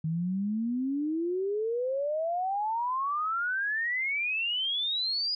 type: exponential sweep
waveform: sine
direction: up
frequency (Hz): 155.56 to 4978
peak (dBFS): -27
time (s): 0.04-5.35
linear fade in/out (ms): 5
effects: none